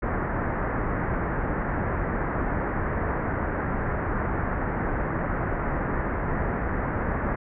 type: low-pass noise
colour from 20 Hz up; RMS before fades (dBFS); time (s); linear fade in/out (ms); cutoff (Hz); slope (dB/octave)
pink; -27; 0.02-7.36; 10; 1900; 48
effects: none